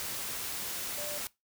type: tone in noise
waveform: sine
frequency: 590 Hz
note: D5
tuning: 8 cents sharp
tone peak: -40 dBFS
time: 0.98-1.18 s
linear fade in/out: 0 ms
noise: white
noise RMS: -37 dBFS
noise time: 0-1.27 s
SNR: -6 dB
effects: noise-tail reverb RT60 0.2 s tail -21 dB re dry